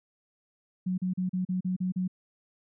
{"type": "tone bursts", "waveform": "sine", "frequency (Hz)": 183.8, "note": "F#3", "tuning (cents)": -11, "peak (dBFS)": -26, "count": 8, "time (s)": [0.86, 2.079], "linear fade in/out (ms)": 10, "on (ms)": 120, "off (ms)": 37, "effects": []}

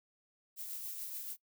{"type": "noise with tremolo", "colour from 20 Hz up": "violet", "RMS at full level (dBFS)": -41, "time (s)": [0.56, 1.37], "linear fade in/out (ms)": 50, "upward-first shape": "triangle", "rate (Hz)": 7, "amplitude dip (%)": 40, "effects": ["noise-tail reverb RT60 0.1 s tail -21 dB re dry"]}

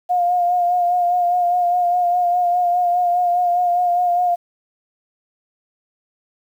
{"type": "tone with vibrato", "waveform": "sine", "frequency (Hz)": 709, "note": "F5", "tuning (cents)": 26, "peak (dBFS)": -14, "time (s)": [0.09, 4.36], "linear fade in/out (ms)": 20, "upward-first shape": "sine", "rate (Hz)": 4.9, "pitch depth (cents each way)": 29, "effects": ["8-bit"]}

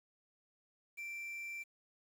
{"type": "tone with quantisation", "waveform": "triangle", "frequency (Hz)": 2349, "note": "D7", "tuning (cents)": 0, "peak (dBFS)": -40, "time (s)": [0.97, 1.64], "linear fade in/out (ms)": 20, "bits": 10, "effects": []}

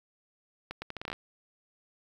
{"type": "accelerating click train", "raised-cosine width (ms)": 0.3, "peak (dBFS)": -21, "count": 10, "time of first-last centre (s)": [0.71, 1.13], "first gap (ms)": 110, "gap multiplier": 0.76, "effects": ["9-bit"]}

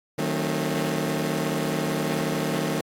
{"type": "chord", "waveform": "20% pulse", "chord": "D# diminished seventh", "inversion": "none", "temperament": "just", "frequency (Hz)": [155.56, 186.68, 224, 268.8], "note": ["D#3", "F#3", "A3", "C4"], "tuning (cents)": [0, 16, 31, 47], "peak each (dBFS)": [-23, -26, -25, -26], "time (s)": [0.18, 2.81], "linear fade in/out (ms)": 5, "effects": ["AAC 64 kbps"]}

